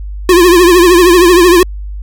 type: tone with vibrato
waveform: square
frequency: 353.2 Hz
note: F4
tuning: 20 cents sharp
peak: -3 dBFS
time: 0.29-1.63 s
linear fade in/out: 2 ms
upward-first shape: triangle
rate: 13 Hz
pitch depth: 110 cents each way
effects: added 50 Hz sine -19 dBFS peak until 2.02 s + MP3 96 kbps